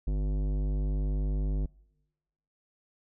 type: tone with tanh clipping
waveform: sine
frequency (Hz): 50.1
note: G1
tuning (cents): +38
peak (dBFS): -28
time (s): 0.07-1.66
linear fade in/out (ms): 5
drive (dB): 16
effects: noise-tail reverb RT60 1.0 s tail -25 dB re dry